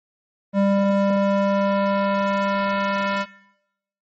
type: tone with band-pass filter sweep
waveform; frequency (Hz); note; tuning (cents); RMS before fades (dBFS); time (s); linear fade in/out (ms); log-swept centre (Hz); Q
square; 198.3; G3; +20; -20; 0.53-3.26; 50; 430 to 1500; 1
effects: noise-tail reverb RT60 0.8 s tail -19 dB re dry + MP3 32 kbps